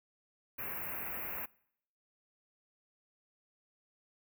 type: band-stop noise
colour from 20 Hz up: white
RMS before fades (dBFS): -40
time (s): 0.58-1.46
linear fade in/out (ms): 10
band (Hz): 2700 to 12000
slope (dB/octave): 96
effects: noise-tail reverb RT60 0.7 s tail -24 dB re dry